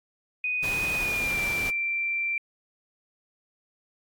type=tone with pitch glide; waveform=sine; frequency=2489 to 2353 Hz; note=D#7 to D7; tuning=0 to +3 cents; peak=-25 dBFS; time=0.44-2.38 s; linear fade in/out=2 ms; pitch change=-97 cents; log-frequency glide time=0.97-1.4 s
type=noise; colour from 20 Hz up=pink; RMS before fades=-35 dBFS; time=0.62-1.71 s; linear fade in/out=20 ms
effects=AAC 64 kbps